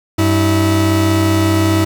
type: tone pair together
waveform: 40% pulse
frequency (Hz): 96.3 / 324.2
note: G2 / E4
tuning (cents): -30 / -29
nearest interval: octave + major sixth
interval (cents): 2101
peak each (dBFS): -13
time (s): 0.18-1.85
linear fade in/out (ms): 10
effects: 7-bit